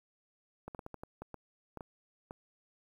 clicks, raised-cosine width 1 ms, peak -29 dBFS, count 11, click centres 0.68 / 0.748 / 0.792 / 0.864 / 0.943 / 1.035 / 1.22 / 1.343 / 1.773 / 1.808 / 2.309 s, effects 10-bit

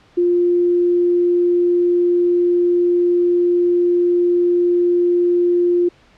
sine tone, 350.9 Hz, F4, 8 cents sharp, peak -12 dBFS, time 0.17-5.89 s, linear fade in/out 10 ms, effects pink hiss -51 dBFS RMS until 6.17 s + low-pass 4000 Hz 12 dB/octave

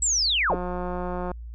sine linear sweep, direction down, 7902 to 265.7 Hz, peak -20 dBFS, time 0.02-0.55 s, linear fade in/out 5 ms
click train, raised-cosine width 1 ms, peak -18 dBFS, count 147, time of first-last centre 0.5-1.316 s, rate 179 Hz
effects added 58 Hz sine -35 dBFS peak until 1.54 s

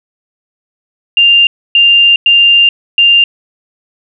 sine tone bursts at uneven times, 2794 Hz, F7, in tune, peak -3 dBFS, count 4, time 1.17-1.47 / 1.75-2.16 / 2.26-2.69 / 2.98-3.24 s, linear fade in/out 2 ms, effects none

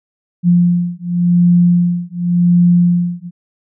sine beating tone pair, 174.61 / 175.51 Hz, F3 / F3, 0 / +9 cents, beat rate 0.9 Hz, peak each -12 dBFS, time 0.43-3.31 s, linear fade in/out 50 ms, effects none

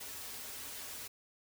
white noise with comb filter, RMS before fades -45 dBFS, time 0-1.08 s, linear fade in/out 10 ms, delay 5.8 ms, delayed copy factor -0.65, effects none

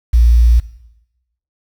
sine tone with quantisation, 58.4 Hz, A#1, 4 cents sharp, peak -6 dBFS, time 0.13-0.6 s, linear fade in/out 10 ms, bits 6, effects noise-tail reverb RT60 0.9 s tail -17 dB re dry

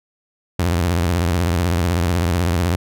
sawtooth tone with vibrato, 86.6 Hz, F2, 14 cents flat, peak -12 dBFS, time 0.59-2.76 s, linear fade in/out 5 ms, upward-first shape triangle, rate 16 Hz, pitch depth 180 cents each way, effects none

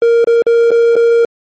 triangle tone with dropouts, 466.2 Hz, A#4, in tune, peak -4 dBFS, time 0.02-1.25 s, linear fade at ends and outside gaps 2 ms, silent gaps 0.244-0.272 / 0.422-0.466 / 0.707-0.715 / 0.956-0.964 s, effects MP3 32 kbps

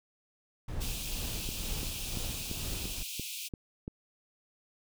brown noise with tremolo, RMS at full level -36 dBFS, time 0.68-3.03 s, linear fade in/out 5 ms, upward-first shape sine, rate 2.1 Hz, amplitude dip 50%
pink high-pass noise, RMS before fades -40 dBFS, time 0.8-3.49 s, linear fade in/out 20 ms, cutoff 2400 Hz, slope 96 dB/octave
click train, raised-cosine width 3 ms, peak -25 dBFS, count 8, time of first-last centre 1.49-3.879 s, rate 2.93 Hz
effects none

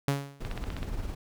sawtooth tone with exponential decay, 140 Hz, C#3, 18 cents sharp, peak -19 dBFS, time 0.08-0.47 s, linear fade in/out 0 ms, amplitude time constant 84 ms
brown noise with tremolo, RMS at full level -33 dBFS, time 0.4-1.15 s, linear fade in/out 10 ms, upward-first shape sine, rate 19 Hz, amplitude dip 40%
click train, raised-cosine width 0.3 ms, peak -22 dBFS, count 7, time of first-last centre 0.45-0.83 s, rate 15.8 Hz
effects none

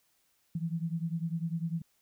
sine beating tone pair, 162.5 / 172.5 Hz, E3 / F3, -24 / -21 cents, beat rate 10 Hz, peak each -33 / -35 dBFS, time 0.55-1.82 s, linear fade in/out 5 ms, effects white hiss -72 dBFS RMS until 2.01 s

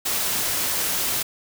white noise, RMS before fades -24 dBFS, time 0.05-1.23 s, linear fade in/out 10 ms, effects none

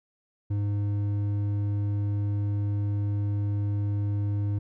sine tone with hard clipping, 102.1 Hz, G#2, 29 cents flat, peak -26 dBFS, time 0.5-4.59 s, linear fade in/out 10 ms, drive 6 dB, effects none

